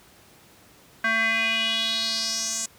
square tone with band-pass filter sweep, 224.5 Hz, A3, 35 cents sharp, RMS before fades -25 dBFS, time 1.04-2.66 s, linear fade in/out 5 ms, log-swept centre 1700 to 7300 Hz, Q 4.7, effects pink hiss -53 dBFS RMS until 2.78 s + high-pass 80 Hz 12 dB/octave

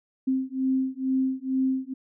sine beating tone pair, 261.6 / 263.8 Hz, C4 / C4, 0 / +14 cents, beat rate 2.2 Hz, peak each -26 dBFS, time 0.27-1.94 s, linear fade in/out 10 ms, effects none

